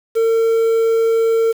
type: tone with quantisation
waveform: triangle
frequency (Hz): 453.7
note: A#4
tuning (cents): -47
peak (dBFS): -10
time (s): 0.15-1.53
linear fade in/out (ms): 20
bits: 6
effects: none